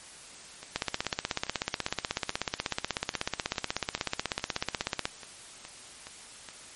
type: two click trains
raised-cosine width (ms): 0.2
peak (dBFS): -24 / -10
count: 15 / 71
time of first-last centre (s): 0.63-6.488 / 0.76-5.054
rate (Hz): 2.39 / 16.3
effects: white hiss -48 dBFS RMS until 6.75 s + MP3 48 kbps